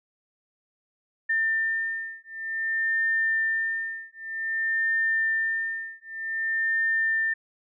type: beating tone pair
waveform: sine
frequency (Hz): 1800 / 1800.53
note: A6 / A6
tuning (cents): +39 / +39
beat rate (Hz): 0.53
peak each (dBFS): -27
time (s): 1.29-7.34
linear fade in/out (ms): 10
effects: none